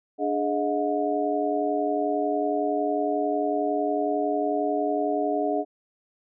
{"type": "tone cluster", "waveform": "sine", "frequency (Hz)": [293.4, 418.8, 629, 720], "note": ["D4", "G#4", "D#5", "F#5"], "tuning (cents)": [-2, 15, 19, -47], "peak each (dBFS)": -28, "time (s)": [0.18, 5.65], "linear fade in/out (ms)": 50, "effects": []}